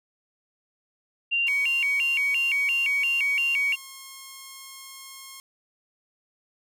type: tone with vibrato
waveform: sine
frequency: 2501 Hz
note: D#7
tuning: 8 cents sharp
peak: -21 dBFS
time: 1.31-3.76 s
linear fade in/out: 20 ms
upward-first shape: square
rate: 2.9 Hz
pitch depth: 180 cents each way
type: tone with pitch glide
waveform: 5% pulse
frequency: 1061 to 1076.4 Hz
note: C6 to C6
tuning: +24 to +49 cents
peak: -29 dBFS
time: 1.47-5.4 s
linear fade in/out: 0 ms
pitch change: +25 cents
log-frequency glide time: 1.63-2.79 s
effects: none